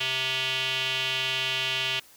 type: tone with band-pass filter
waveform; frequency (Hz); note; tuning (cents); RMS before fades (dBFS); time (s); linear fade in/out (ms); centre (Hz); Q
square; 130.81; C3; 0; -28; 0-2; 10; 3000; 4.1
effects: white hiss -54 dBFS RMS until 2.16 s